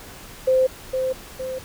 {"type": "tone with echo", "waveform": "sine", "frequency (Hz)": 519, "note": "C5", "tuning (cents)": -14, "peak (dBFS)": -14, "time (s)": [0.47, 0.67], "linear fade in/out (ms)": 10, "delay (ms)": 460, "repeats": 2, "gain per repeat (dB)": -6, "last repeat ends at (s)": 1.59, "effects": ["pink hiss -41 dBFS RMS until 1.64 s"]}